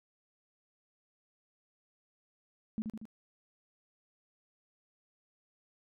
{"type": "tone with echo", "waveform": "sine", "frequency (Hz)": 218.3, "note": "A3", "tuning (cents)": -13, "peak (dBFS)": -31, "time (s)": [2.78, 2.82], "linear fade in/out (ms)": 0, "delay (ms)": 78, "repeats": 3, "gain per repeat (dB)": -4, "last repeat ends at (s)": 3.054, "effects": []}